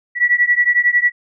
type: beating tone pair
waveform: sine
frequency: 1940 / 1951 Hz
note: B6 / B6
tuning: -31 / -22 cents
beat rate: 11 Hz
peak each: -14 / -15 dBFS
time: 0.15-1.12 s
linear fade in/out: 50 ms
effects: none